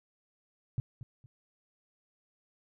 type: tone with echo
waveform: sine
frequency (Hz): 124.5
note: B2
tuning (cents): +14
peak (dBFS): -27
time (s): 0.78-0.8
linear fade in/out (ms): 0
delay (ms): 230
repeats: 2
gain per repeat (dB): -12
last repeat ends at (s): 1.26
effects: none

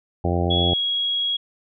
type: harmonic tone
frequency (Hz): 87.31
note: F2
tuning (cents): 0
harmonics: 1 / 2 / 3 / 4 / 5 / 6 / 7 / 8 / 9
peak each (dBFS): -22 / -26 / -30 / -27 / -30 / -32 / -31 / -31 / -30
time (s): 0.24-0.74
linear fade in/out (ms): 5
type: tone with pitch glide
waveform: sine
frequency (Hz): 3354 to 3312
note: G#7 to G#7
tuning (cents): +16 to -5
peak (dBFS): -20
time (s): 0.5-1.37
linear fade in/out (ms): 10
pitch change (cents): -21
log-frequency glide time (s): 0.62-0.79
effects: none

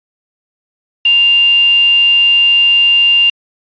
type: tone with quantisation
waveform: sine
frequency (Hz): 2794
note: F7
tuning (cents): 0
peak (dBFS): -6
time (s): 1.05-3.3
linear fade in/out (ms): 5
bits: 4
effects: resampled to 11025 Hz

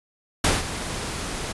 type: noise with ADSR envelope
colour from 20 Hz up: pink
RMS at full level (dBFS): -18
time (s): 0.44-1.53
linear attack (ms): 4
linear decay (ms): 180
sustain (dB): -12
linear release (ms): 17
effects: resampled to 24000 Hz

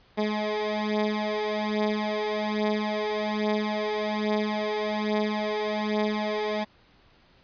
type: beating tone pair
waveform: 15% pulse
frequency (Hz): 211.2 / 212.4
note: G#3 / G#3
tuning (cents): +29 / +39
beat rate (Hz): 1.2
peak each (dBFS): -23 / -21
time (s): 0.17-6.65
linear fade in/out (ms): 20
effects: pink hiss -59 dBFS RMS until 7.43 s + resampled to 11025 Hz

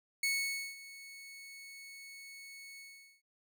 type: tone with ADSR envelope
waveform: sawtooth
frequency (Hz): 2208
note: C#7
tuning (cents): -7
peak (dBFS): -26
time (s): 0.23-3.22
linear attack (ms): 4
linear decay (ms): 520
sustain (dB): -19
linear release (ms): 440
effects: none

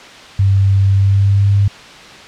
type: tone with pitch glide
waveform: sine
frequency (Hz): 97.8 to 100.38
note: G2 to G2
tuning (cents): -4 to +42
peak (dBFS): -8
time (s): 0.39-1.68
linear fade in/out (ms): 5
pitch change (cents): +46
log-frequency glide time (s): 0.94-1.53
effects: white hiss -35 dBFS RMS until 2.27 s + low-pass 4000 Hz 12 dB/octave

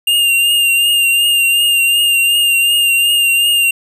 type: tone with vibrato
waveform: square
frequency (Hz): 2800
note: F7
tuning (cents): +4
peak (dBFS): -10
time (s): 0.07-3.71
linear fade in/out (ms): 5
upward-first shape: triangle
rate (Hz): 2.7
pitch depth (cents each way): 35
effects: none

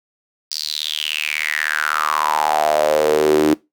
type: tone with high-pass filter sweep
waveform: sawtooth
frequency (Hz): 76.4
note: D#2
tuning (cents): -31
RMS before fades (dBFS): -18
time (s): 0.51-3.54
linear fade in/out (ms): 0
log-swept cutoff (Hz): 4900 to 310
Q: 7.2
effects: noise-tail reverb RT60 0.2 s tail -21 dB re dry

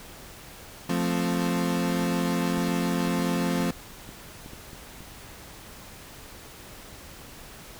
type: chord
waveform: 35% pulse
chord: F major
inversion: none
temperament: equal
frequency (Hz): 174.61 / 220 / 261.6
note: F3 / A3 / C4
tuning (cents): 0 / 0 / 0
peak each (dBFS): -25 / -29 / -27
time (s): 0.89-3.71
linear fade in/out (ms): 5
type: clicks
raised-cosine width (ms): 3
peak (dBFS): -30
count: 11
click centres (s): 2.031 / 2.578 / 2.686 / 3.079 / 3.191 / 3.605 / 4.091 / 4.461 / 4.534 / 4.732 / 5.006
effects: pink hiss -45 dBFS RMS until 7.79 s

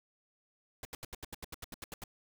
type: noise bursts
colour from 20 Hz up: pink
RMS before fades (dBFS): -43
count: 13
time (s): 0.83-2.039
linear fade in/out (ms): 2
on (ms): 21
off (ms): 78
effects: none

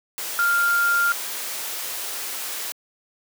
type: tone in noise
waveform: sine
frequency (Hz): 1396.9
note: F6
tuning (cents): 0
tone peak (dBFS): -17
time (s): 0.39-1.12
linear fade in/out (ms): 0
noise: white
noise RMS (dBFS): -30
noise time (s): 0.18-2.72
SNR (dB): +10
effects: high-pass 400 Hz 12 dB/octave

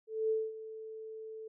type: tone with ADSR envelope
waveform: sine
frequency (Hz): 440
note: A4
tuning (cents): 0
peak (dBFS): -27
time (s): 0.07-1.48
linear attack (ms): 230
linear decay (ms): 220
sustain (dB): -15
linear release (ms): 6
effects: none

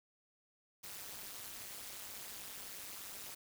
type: noise with amplitude modulation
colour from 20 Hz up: white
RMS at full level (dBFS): -44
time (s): 0.83-3.35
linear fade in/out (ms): 10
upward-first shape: sine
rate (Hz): 204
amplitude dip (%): 100
effects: none

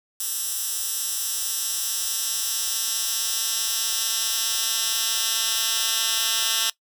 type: tone with high-pass filter sweep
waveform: 10% pulse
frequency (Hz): 224.6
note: A3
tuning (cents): +36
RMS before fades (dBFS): -25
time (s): 0.2-6.7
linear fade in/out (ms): 2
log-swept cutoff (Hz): 8200 to 3400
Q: 0.96
effects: noise-tail reverb RT60 0.1 s tail -20 dB re dry

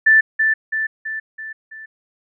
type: tone with echo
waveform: sine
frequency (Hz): 1763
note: A6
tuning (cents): +3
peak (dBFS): -8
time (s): 0.06-0.21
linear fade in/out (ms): 10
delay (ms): 330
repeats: 5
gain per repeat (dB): -5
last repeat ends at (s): 1.86
effects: none

